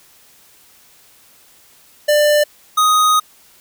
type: tone pair in turn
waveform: square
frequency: 594 / 1248.5 Hz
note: D5 / D#6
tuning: +20 / +6 cents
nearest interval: octave + minor second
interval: 1286 cents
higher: second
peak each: -11 dBFS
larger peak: neither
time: 2.08-2.44 / 2.77-3.2 s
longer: second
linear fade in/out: 10 ms
effects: white hiss -49 dBFS RMS until 3.6 s